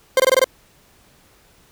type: tone bursts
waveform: 40% pulse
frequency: 523.3 Hz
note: C5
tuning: in tune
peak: -10 dBFS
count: 6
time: 0.17-0.443 s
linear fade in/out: 2 ms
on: 28 ms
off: 21 ms
effects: pink hiss -54 dBFS RMS until 1.71 s